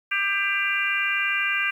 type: harmonic tone with a mistuned harmonic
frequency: 395.9 Hz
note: G4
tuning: 17 cents sharp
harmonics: 3 / 4 / 5 / 6 / 7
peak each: -32 / -26 / -30 / -26 / -28 dBFS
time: 0.11-1.71 s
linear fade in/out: 10 ms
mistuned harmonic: 5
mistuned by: +24 cents
effects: 9-bit